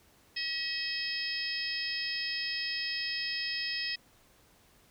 harmonic tone, 640 Hz, D#5, 49 cents sharp, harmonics 3 / 4 / 5 / 6 / 7 / 8, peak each -38 / -39 / -42 / -45 / -42 / -35 dBFS, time 0.36-3.96 s, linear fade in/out 10 ms, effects pink hiss -63 dBFS RMS until 4.9 s

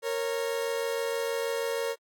40% pulse tone pair together, 463.7 / 550 Hz, A#4 / C#5, -9 / -14 cents, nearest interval minor third, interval 295 cents, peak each -29 / -32 dBFS, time 0.02-1.96 s, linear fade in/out 50 ms, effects AAC 64 kbps

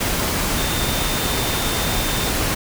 sine tone in noise, 3615 Hz, A7, 46 cents sharp, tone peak -30 dBFS, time 0.57-2.3 s, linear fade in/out 10 ms, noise pink, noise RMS -21 dBFS, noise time 0-2.55 s, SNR -12 dB, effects none

